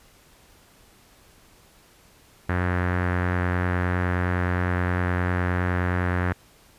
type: tone with low-pass filter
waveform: sawtooth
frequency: 89.7 Hz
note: F2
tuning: 47 cents sharp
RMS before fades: -24 dBFS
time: 2.49-6.33 s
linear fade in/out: 5 ms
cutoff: 1700 Hz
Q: 3.4
effects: pink hiss -55 dBFS RMS until 6.78 s + resampled to 32000 Hz